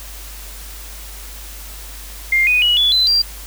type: tone with pitch steps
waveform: sine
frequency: 2111 / 2482 / 2917 / 3429 / 4031 / 4739 Hz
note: C7 / D#7 / F#7 / A7 / B7 / D8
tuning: +15 / -5 / -25 / -45 / +35 / +15 cents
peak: -11 dBFS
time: 2.32-3.22 s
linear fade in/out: 5 ms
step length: 150 ms
effects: added 50 Hz sine -33 dBFS peak until 3.46 s + white hiss -36 dBFS RMS until 3.46 s